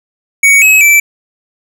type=tone with pitch steps; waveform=square; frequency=2241 / 2562 / 2326 Hz; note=C#7 / E7 / D7; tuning=+18 / -50 / -17 cents; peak=-4 dBFS; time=0.43-1 s; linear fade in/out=5 ms; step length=190 ms; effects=none